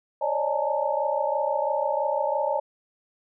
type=tone cluster; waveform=sine; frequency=548 / 582 / 608 / 847 / 910 Hz; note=C#5 / D5 / D#5 / G#5 / A#5; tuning=-20 / -16 / -40 / +34 / -42 cents; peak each=-29 dBFS; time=0.21-2.6 s; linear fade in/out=10 ms; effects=none